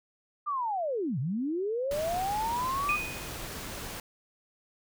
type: linear two-way sweep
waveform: sine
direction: down then up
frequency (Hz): 1218 to 116.4 to 1218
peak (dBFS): -28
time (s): 0.46-2.97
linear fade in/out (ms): 20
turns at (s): 1.19
type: noise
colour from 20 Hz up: pink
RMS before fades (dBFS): -39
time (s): 1.91-4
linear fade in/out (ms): 2
type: tone with exponential decay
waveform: sine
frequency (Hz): 2489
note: D#7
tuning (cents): 0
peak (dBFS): -24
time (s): 2.89-3.45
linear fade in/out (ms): 1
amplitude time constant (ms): 120
effects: none